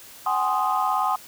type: chord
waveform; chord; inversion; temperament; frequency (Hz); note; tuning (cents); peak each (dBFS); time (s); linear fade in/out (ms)
sine; Ab dominant seventh; third; equal with one note detuned; 752.9 / 830.6 / 1046.5 / 1244.5; Gb5 / Ab5 / C6 / Eb6; +30 / 0 / 0 / 0; -25; 0.26-1.16; 5
effects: tanh soft clip ceiling -12 dBFS + white hiss -45 dBFS RMS until 1.27 s